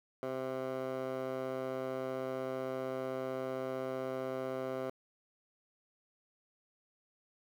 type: tone with band-pass filter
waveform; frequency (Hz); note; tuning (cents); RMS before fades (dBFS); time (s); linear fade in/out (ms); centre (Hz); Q
15% pulse; 130.81; C3; 0; -38; 0.23-4.9; 0; 670; 1.5
effects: 10-bit